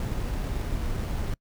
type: noise with sample-and-hold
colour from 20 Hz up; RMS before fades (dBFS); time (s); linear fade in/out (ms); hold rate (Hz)
brown; -29; 0-1.34; 2; 7350
effects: noise-tail reverb RT60 0.1 s tail -26 dB re dry